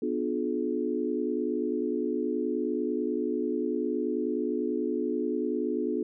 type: chord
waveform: sine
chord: B diminished seventh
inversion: none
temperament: just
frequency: 246.9 / 296.3 / 355.6 / 426.7 Hz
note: B3 / D4 / F4 / Ab4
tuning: 0 / +15 / +31 / +47 cents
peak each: -32 dBFS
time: 0.02-6.03 s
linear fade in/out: 5 ms
effects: none